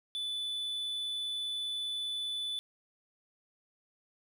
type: tone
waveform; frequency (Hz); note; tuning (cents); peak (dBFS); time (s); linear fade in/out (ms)
triangle; 3485; A7; -17; -32; 0.15-2.59; 0
effects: 11-bit